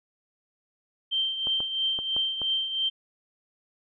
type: tone with tremolo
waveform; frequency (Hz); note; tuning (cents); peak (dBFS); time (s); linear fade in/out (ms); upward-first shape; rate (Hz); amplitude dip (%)
sine; 3136; G7; 0; -22; 1.11-2.9; 20; triangle; 3; 65
type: clicks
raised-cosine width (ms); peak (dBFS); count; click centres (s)
1; -24; 5; 1.471 / 1.604 / 1.989 / 2.165 / 2.417
effects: none